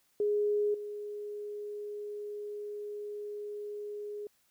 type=tone with level steps; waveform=sine; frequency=415.3 Hz; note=G#4; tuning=in tune; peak=-26 / -37 dBFS; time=0.2-4.27 s; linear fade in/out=2 ms; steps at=0.74 s; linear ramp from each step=5 ms; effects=white hiss -71 dBFS RMS until 4.5 s